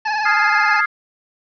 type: tone with vibrato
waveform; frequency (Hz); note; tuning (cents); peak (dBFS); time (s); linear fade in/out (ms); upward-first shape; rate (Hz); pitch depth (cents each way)
25% pulse; 853; G#5; +46; -14; 0.05-0.81; 10; sine; 19; 54
type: chord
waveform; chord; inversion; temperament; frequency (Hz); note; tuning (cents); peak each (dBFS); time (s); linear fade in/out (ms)
sine; F minor seventh; third; equal; 1244.5 / 1396.9 / 1661.2 / 2093; Eb6 / F6 / Ab6 / C7; 0 / 0 / 0 / 0; -20; 0.25-0.86; 10
effects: resampled to 11025 Hz + 7-bit